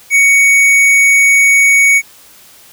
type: tone with tanh clipping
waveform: triangle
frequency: 2234 Hz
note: C#7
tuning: 13 cents sharp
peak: -7 dBFS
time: 0.1-2.02 s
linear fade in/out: 50 ms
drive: 17 dB
effects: white hiss -41 dBFS RMS until 2.72 s